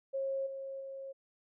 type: tone with level steps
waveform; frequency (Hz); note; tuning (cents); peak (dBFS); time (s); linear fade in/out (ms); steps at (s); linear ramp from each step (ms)
sine; 541; C#5; -42; -32 / -39 / -41; 0.13-1.13; 20; 0.46 / 0.8; 10
effects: none